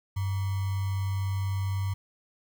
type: tone with sample-and-hold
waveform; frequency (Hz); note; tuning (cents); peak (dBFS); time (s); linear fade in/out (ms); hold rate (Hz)
sine; 97; G2; -18; -26; 0.16-1.94; 10; 1050
effects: none